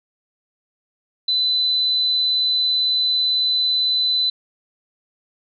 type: tone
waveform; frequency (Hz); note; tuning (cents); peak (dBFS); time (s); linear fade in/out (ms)
sine; 4011; B7; +26; -16; 1.28-4.3; 5
effects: none